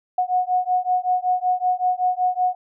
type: beating tone pair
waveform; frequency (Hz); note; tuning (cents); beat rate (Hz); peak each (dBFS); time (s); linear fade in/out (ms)
sine; 728 / 733.3; F#5 / F#5; -28 / -16; 5.3; -21; 0.18-2.55; 5
effects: none